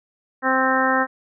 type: harmonic tone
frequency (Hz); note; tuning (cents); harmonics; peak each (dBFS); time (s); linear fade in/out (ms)
261.6; C4; 0; 1 / 2 / 3 / 4 / 5 / 6 / 7; -24 / -24 / -24 / -24 / -24 / -24 / -24; 0.42-1.07; 50
effects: none